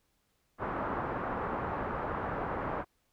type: low-pass noise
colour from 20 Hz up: white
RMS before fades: -35 dBFS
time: 0.58-2.85 s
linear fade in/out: 50 ms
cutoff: 1300 Hz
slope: 24 dB/octave
effects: pink hiss -75 dBFS RMS until 3.12 s